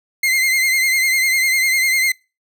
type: tone with vibrato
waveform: 40% pulse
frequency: 2093 Hz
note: C7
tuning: in tune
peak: -13 dBFS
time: 0.23-2.12 s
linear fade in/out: 5 ms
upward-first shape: sine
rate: 10 Hz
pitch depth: 49 cents each way
effects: noise-tail reverb RT60 0.3 s tail -26 dB re dry